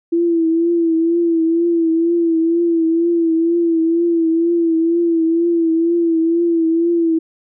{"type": "tone with vibrato", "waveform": "sine", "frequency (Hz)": 333.5, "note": "E4", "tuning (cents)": 20, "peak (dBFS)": -12, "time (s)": [0.12, 7.19], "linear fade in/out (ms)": 10, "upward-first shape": "triangle", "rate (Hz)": 2.1, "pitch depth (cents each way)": 57, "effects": []}